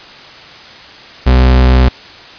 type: tone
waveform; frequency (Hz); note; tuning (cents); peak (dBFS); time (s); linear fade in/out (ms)
40% pulse; 63.4; B1; +46; -4; 1.26-1.89; 10
effects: white hiss -34 dBFS RMS until 2.38 s + resampled to 11025 Hz